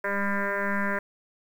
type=tone with frequency modulation; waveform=sine; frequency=801 Hz; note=G5; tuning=37 cents sharp; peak=-24 dBFS; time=0.04-0.99 s; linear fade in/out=5 ms; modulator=200 Hz; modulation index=5.5; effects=9-bit